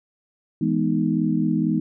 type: chord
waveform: sine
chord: E major seventh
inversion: none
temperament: equal with one note detuned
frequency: 164.81 / 209.2 / 246.9 / 311.1 Hz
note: E3 / G#3 / B3 / D#4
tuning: 0 / +13 / 0 / 0 cents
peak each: -24 dBFS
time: 0.61-1.8 s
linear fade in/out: 5 ms
effects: none

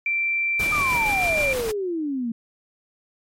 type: tone with pitch glide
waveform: sine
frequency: 2349 to 2369 Hz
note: D7 to D7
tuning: 0 to +14 cents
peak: -20 dBFS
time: 0.06-1.53 s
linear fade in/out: 2 ms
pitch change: +14 cents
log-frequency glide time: 1.05-1.15 s
type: noise with tremolo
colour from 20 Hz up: pink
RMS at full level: -30 dBFS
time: 0.59-1.72 s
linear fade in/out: 10 ms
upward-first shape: square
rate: 6.4 Hz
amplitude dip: 25%
type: exponential sweep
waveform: sine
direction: down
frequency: 1244.5 to 223.6 Hz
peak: -23 dBFS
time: 0.72-2.32 s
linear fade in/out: 5 ms
effects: MP3 64 kbps

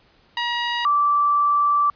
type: tone pair in turn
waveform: 15% pulse / sine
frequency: 954 / 1164.8 Hz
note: A#5 / D6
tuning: +40 / -15 cents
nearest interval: minor third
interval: 345 cents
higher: second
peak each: -15 dBFS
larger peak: neither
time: 0.37-0.85 / 0.85-1.9 s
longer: second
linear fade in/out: 2 ms
effects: pink hiss -57 dBFS RMS until 1.95 s + resampled to 11025 Hz

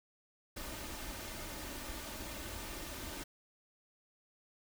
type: noise with comb filter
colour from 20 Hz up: pink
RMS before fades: -44 dBFS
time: 0.56-3.24 s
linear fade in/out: 10 ms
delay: 3.3 ms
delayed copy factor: +0.5
effects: none

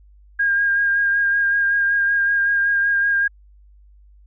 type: tone with vibrato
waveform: sine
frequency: 1617 Hz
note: G#6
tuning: 47 cents flat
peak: -15 dBFS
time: 0.39-3.28 s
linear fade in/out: 10 ms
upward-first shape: sine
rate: 5.3 Hz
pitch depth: 19 cents each way
effects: added 50 Hz sine -46 dBFS peak until 4.26 s

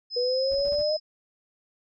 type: tone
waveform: sine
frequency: 5100 Hz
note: D#8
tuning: 42 cents sharp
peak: -29 dBFS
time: 0.1-1 s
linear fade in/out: 50 ms
type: linear sweep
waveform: sine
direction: up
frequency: 483.2 to 622.3 Hz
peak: -23 dBFS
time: 0.16-0.97 s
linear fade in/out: 10 ms
type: noise bursts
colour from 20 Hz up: brown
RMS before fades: -42 dBFS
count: 5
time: 0.51-0.828 s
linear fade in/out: 5 ms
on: 46 ms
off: 22 ms
effects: none

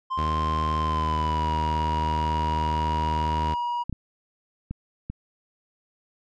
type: tone with pitch glide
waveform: triangle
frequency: 1046.5 to 959.6 Hz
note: C6 to A#5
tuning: 0 to +50 cents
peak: -23 dBFS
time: 0.1-3.84 s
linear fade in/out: 20 ms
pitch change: -150 cents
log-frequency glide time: 0.77-1.55 s
type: tone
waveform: sawtooth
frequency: 78 Hz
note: D#2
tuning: 5 cents sharp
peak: -22 dBFS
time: 0.17-3.55 s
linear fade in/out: 20 ms
type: clicks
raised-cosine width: 5 ms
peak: -19 dBFS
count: 4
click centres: 3.896 / 3.927 / 4.71 / 5.1 s
effects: low-pass 5000 Hz 12 dB/octave

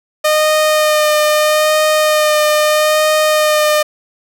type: tone with vibrato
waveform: sawtooth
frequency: 611 Hz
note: D#5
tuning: 32 cents flat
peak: -6 dBFS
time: 0.24-3.83 s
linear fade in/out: 10 ms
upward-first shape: sine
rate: 0.78 Hz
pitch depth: 16 cents each way
effects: none

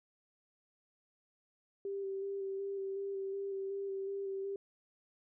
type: tone with vibrato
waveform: sine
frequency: 392 Hz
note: G4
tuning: in tune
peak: -36 dBFS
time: 1.85-4.56 s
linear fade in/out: 2 ms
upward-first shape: square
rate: 2.7 Hz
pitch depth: 16 cents each way
effects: none

